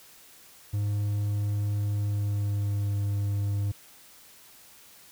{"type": "tone with pitch glide", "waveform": "triangle", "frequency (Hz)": [103, 101.23], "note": ["G#2", "G#2"], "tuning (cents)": [-14, -44], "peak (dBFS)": -23, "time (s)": [0.73, 3.72], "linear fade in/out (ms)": 10, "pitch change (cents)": -30, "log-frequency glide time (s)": [1.94, 2.97], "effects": ["white hiss -53 dBFS RMS until 5.11 s"]}